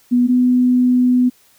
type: tone pair in turn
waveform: sine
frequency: 245.2 / 249.5 Hz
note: B3 / B3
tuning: -12 / +18 cents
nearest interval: unison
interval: 30 cents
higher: second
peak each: -10 / -10 dBFS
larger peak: neither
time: 0.11-0.28 / 0.28-1.3 s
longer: second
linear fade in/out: 20 ms
effects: white hiss -53 dBFS RMS until 1.58 s